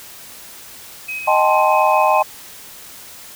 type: tone with tremolo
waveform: sine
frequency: 2535 Hz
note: D#7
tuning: 32 cents sharp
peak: -23 dBFS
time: 1.08-2.22 s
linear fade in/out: 10 ms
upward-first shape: square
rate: 4.7 Hz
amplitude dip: 30%
type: chord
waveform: sine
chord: A half-diminished seventh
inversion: second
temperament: equal with one note detuned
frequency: 622.3 / 784 / 871.4 / 1046.5 Hz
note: Eb5 / G5 / A5 / C6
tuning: 0 / 0 / -17 / 0 cents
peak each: -17 dBFS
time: 1.27-2.23 s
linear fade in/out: 10 ms
effects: white hiss -38 dBFS RMS until 3.35 s